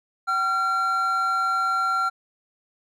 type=tone pair together; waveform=triangle; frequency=764.2 / 1372 Hz; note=G5 / F6; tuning=-44 / -31 cents; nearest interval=minor seventh; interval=1013 cents; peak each=-28 / -19 dBFS; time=0.27-2.1 s; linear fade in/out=20 ms; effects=none